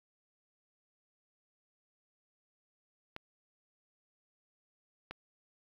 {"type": "clicks", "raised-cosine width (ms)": 0.3, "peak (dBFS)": -25, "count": 2, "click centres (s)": [3.164, 5.11], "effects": ["low-pass 5000 Hz 12 dB/octave", "9-bit"]}